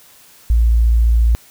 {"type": "tone", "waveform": "sine", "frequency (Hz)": 57.3, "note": "A#1", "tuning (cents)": -29, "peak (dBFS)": -9, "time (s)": [0.5, 1.35], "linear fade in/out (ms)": 0, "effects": ["white hiss -46 dBFS RMS until 1.5 s"]}